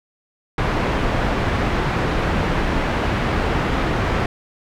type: low-pass noise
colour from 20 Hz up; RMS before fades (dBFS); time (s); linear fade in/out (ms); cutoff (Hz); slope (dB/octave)
pink; -20; 0.58-4.26; 2; 2100; 12
effects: none